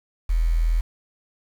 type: tone with quantisation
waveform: sine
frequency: 41.2 Hz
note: E1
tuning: in tune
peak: -17 dBFS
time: 0.29-0.81 s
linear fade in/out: 10 ms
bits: 7
effects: none